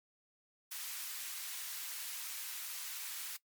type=high-pass noise; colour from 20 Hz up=white; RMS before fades=-43 dBFS; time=0.71-3.37 s; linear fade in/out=10 ms; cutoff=1300 Hz; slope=12 dB/octave; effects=noise-tail reverb RT60 0.1 s tail -19 dB re dry + MP3 96 kbps